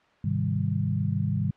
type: chord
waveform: sine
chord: Ab major seventh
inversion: none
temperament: equal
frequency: 103.83 / 130.81 / 155.56 / 196 Hz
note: Ab2 / C3 / Eb3 / G3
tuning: 0 / 0 / 0 / 0 cents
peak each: -28 / -30 / -29 / -30 dBFS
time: 0.24-1.51 s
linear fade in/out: 5 ms
effects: white hiss -60 dBFS RMS until 1.56 s + low-pass 2000 Hz 12 dB/octave